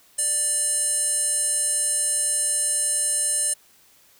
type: tone with band-pass filter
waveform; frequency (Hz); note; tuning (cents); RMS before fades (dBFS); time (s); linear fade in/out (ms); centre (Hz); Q
square; 587.3; D5; 0; -23; 0.18-3.54; 10; 9000; 9.9
effects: white hiss -56 dBFS RMS until 4.19 s